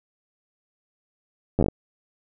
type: slowing click train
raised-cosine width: 2 ms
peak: -8 dBFS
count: 7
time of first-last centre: 1.59-1.684 s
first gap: 10 ms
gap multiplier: 1.18
effects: none